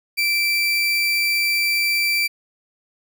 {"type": "tone", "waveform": "30% pulse", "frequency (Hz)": 2339, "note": "D7", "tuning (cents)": -8, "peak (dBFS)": -15, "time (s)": [0.17, 2.28], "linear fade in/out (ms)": 20, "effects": []}